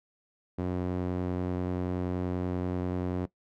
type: tone with band-pass filter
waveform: sawtooth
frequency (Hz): 90.4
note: F#2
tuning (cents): -40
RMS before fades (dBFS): -31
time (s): 0.58-3.26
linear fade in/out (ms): 10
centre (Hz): 310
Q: 0.94
effects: noise-tail reverb RT60 0.1 s tail -18 dB re dry